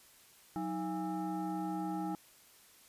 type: tone with frequency modulation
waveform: sine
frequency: 317 Hz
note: D#4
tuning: 32 cents sharp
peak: -34 dBFS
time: 0.56-2.15 s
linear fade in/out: 0 ms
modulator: 501 Hz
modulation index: 1.2
effects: white hiss -61 dBFS RMS until 2.88 s + resampled to 32000 Hz